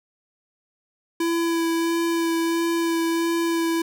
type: tone with vibrato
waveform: square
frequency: 333.6 Hz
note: E4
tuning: 21 cents sharp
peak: -21 dBFS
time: 1.2-3.82 s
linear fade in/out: 5 ms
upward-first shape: sine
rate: 1.5 Hz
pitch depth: 13 cents each way
effects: none